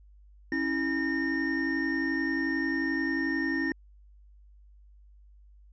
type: tone cluster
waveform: triangle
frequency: 274 / 325.3 / 1830 Hz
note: C#4 / E4 / A#6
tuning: -20 / -23 / -32 cents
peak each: -29 dBFS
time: 0.52-3.72 s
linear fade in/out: 2 ms
effects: added 50 Hz sine -52 dBFS peak until 5.72 s + resampled to 16000 Hz